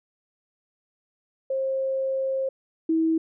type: tone pair in turn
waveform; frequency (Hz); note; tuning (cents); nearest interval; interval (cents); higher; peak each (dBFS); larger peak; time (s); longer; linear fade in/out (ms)
sine; 533 / 323.2; C5 / E4; +32 / -34; major sixth; 866; first; -23 / -19; second; 1.5-2.49 / 2.89-3.18; first; 5
effects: none